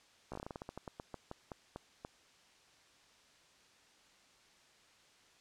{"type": "slowing click train", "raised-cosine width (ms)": 1, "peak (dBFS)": -29, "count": 19, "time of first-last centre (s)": [0.32, 2.049], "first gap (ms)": 15, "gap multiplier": 1.19, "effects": ["white hiss -65 dBFS RMS until 5.4 s", "low-pass 6000 Hz 12 dB/octave"]}